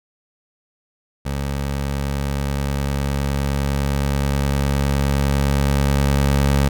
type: tone with level ramp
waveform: 20% pulse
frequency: 69.7 Hz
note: C#2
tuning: 10 cents sharp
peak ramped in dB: -17 to -9 dBFS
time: 1.25-6.69 s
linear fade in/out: 10 ms
effects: none